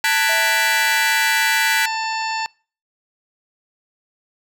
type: chord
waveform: 35% pulse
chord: G# half-diminished seventh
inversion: third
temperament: equal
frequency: 1480 / 1661.2 / 1975.5 / 2349 Hz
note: F#6 / G#6 / B6 / D7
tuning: 0 / 0 / 0 / 0 cents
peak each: -21 / -21 / -19 / -23 dBFS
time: 0.04-1.86 s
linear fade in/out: 5 ms
type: harmonic tone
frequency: 889 Hz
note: A5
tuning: 18 cents sharp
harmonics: 1 / 2 / 3 / 4 / 5 / 6 / 8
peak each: -23 / -29 / -29 / -40 / -31 / -36 / -37 dBFS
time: 0.04-2.46 s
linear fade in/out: 0 ms
type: tone with exponential decay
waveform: sine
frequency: 654 Hz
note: E5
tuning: 14 cents flat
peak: -25 dBFS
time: 0.29-2.13 s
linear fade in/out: 5 ms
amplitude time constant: 400 ms
effects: noise-tail reverb RT60 0.4 s tail -26 dB re dry